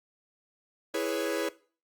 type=chord; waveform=45% pulse; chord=C# minor seventh; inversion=first; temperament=equal; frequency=329.6 / 415.3 / 493.9 / 554.4 Hz; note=E4 / G#4 / B4 / C#5; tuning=0 / 0 / 0 / 0 cents; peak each=-34 dBFS; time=0.94-1.49 s; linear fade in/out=5 ms; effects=noise-tail reverb RT60 0.4 s tail -19 dB re dry + Opus 48 kbps